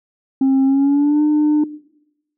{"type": "tone with pitch glide", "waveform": "sine", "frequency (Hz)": [267.9, 300.7], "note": ["C4", "D4"], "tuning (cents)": [41, 41], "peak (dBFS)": -9, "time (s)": [0.41, 1.64], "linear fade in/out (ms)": 5, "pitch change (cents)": 200, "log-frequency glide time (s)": [0.65, 1.22], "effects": ["noise-tail reverb RT60 0.9 s tail -20 dB re dry", "tanh soft clip ceiling -10 dBFS"]}